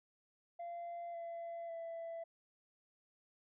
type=tone with pitch steps; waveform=sine; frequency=688 / 677 / 666.1 Hz; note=F5 / E5 / E5; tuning=-26 / +46 / +18 cents; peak=-40 dBFS; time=0.59-2.24 s; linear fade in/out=10 ms; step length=550 ms; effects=tanh soft clip ceiling -41 dBFS